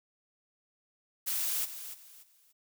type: noise with echo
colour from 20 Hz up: blue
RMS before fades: -32 dBFS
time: 1.26-1.66 s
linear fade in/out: 20 ms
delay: 290 ms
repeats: 3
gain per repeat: -11 dB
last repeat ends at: 2.53 s
effects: none